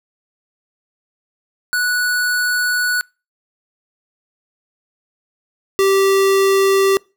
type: tone pair in turn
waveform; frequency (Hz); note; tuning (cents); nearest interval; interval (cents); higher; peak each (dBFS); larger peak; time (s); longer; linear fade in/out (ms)
square; 1474 / 389.7; F#6 / G4; -7 / -10; octave + major seventh; 2303; first; -16 / -12; second; 1.73-3.01 / 5.79-6.97; first; 0
effects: noise-tail reverb RT60 0.3 s tail -26 dB re dry